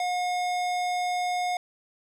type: tone with hard clipping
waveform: sine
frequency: 720 Hz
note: F#5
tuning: 47 cents flat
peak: -27 dBFS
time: 0-1.57 s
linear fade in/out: 2 ms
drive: 17 dB
effects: none